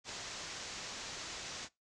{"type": "low-pass noise", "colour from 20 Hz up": "white", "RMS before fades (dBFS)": -45, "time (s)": [0.04, 1.69], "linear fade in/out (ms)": 50, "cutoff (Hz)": 7100, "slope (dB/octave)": 48, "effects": ["noise-tail reverb RT60 0.2 s tail -21 dB re dry"]}